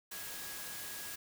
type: tone in noise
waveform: sine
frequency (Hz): 1656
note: G#6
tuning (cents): -5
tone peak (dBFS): -52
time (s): 0.11-1.16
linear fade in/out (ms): 10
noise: white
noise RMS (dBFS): -44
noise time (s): 0.11-1.16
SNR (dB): -11
effects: none